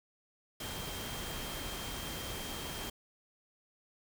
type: tone in noise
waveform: sine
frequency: 3184 Hz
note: G7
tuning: 26 cents sharp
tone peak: -47 dBFS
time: 0.6-2.9 s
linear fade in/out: 5 ms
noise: pink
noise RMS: -41 dBFS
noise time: 0.6-2.9 s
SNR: -9 dB
effects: none